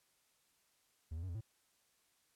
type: tone with pitch steps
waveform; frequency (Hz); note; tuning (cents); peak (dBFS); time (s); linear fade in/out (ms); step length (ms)
triangle; 79 / 83.4 / 93.4 / 85.1 / 110.7; D#2 / E2 / F#2 / F2 / A2; +27 / +21 / +17 / -44 / +11; -38; 1.11-1.41; 10; 60
effects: white hiss -75 dBFS RMS until 2.35 s + low-pass 12000 Hz 12 dB/octave